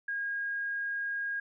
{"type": "tone", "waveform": "sine", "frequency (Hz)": 1630, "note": "G#6", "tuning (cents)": -33, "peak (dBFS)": -31, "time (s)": [0.08, 1.4], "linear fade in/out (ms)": 5, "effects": []}